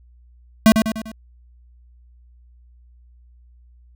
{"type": "tone with echo", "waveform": "square", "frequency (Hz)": 220, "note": "A3", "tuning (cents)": 0, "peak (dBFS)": -8, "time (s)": [0.66, 0.72], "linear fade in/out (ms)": 0, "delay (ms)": 99, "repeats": 4, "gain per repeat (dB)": -6, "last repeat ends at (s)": 1.116, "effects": ["added 60 Hz sine -47 dBFS peak until 3.95 s"]}